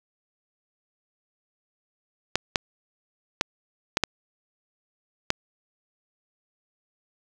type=clicks; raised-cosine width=0.2 ms; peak=-3 dBFS; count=6; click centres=2.356 / 2.558 / 3.411 / 3.971 / 4.037 / 5.304 s; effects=none